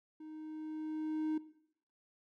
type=tone with level ramp; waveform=triangle; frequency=311.1 Hz; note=D#4; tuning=in tune; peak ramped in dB=-45 to -30 dBFS; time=0.2-1.38 s; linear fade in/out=5 ms; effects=noise-tail reverb RT60 0.7 s tail -17 dB re dry